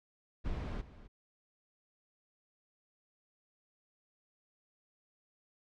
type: noise with echo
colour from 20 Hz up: brown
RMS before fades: -37 dBFS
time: 0.44-0.82 s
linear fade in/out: 20 ms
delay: 260 ms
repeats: 1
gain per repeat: -15 dB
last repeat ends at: 1.08 s
effects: low-pass 4000 Hz 12 dB/octave